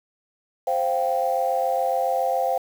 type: chord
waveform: sine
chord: C suspended fourth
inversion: none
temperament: just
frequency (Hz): 523.3 / 697.7 / 784.9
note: C5 / F5 / G5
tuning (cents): 0 / -2 / +2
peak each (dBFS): -24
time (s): 0.67-2.58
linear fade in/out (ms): 5
effects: tanh soft clip ceiling -10 dBFS + 7-bit